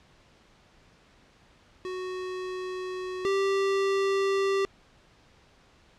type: tone pair in turn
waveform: square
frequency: 369.5 / 391.5 Hz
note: F#4 / G4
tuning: -2 / -2 cents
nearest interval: minor second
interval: 100 cents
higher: second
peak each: -33 / -24 dBFS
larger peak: second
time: 1.85-3.25 / 3.25-4.65 s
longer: neither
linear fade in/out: 0 ms
effects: pink hiss -59 dBFS RMS until 5.98 s + low-pass 5000 Hz 12 dB/octave